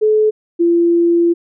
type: tone pair in turn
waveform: sine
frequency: 430 / 341.3 Hz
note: A4 / F4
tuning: -40 / -40 cents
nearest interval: major third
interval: 400 cents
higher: first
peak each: -9 dBFS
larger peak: neither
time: 0.01-0.31 / 0.59-1.34 s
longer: second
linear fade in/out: 20 ms
effects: none